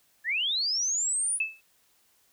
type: linear sweep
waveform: sine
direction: up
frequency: 1668 to 9956 Hz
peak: -25 dBFS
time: 0.24-1.4 s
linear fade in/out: 50 ms
type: tone with exponential decay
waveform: sine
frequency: 2618 Hz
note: E7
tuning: 13 cents flat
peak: -21 dBFS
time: 1.4-1.61 s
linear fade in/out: 5 ms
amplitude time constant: 45 ms
effects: white hiss -66 dBFS RMS until 2.32 s